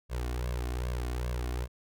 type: tone with flanger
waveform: sawtooth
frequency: 61 Hz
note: B1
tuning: 21 cents flat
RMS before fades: -33 dBFS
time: 0.09-1.68 s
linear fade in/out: 50 ms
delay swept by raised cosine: 1.8 to 2.8 ms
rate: 2.5 Hz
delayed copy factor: +0.9
effects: none